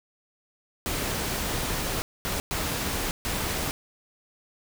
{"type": "noise bursts at uneven times", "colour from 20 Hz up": "pink", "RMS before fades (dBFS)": -29, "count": 4, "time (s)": [[0.86, 2.02], [2.25, 2.4], [2.51, 3.11], [3.25, 3.71]], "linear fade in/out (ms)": 0, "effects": []}